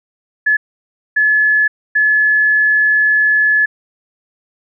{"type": "tone bursts at uneven times", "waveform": "sine", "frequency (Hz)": 1714, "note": "A6", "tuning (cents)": -46, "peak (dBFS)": -9, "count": 3, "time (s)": [[0.46, 0.57], [1.16, 1.68], [1.95, 3.66]], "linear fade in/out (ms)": 10, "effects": []}